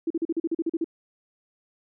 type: tone bursts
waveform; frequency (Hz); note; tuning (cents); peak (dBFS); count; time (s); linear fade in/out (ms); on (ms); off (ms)
sine; 329.6; E4; 0; -22; 11; 0.07-0.844; 5; 34; 40
effects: none